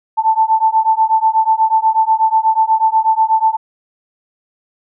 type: beating tone pair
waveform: sine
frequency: 880 / 888.2 Hz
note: A5 / A5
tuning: 0 / +16 cents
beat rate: 8.2 Hz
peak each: -13 dBFS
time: 0.17-3.57 s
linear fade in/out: 20 ms
effects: none